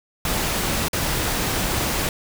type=noise with dropouts; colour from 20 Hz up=pink; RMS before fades=-23 dBFS; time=0.25-2.09 s; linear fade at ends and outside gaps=2 ms; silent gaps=0.884-0.931 s; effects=none